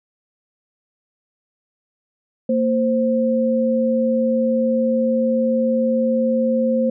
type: tone pair together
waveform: sine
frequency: 230.3 / 523.3 Hz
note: A#3 / C5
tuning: -21 / 0 cents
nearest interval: octave + major second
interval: 1421 cents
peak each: -18 dBFS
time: 2.49-6.9 s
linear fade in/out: 5 ms
effects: none